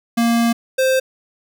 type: tone pair in turn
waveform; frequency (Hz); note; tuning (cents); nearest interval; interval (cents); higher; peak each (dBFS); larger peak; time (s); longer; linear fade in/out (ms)
square; 233.1 / 523.3; A#3 / C5; 0 / 0; octave + major second; 1400; second; -14; neither; 0.17-0.53 / 0.78-1; first; 10
effects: none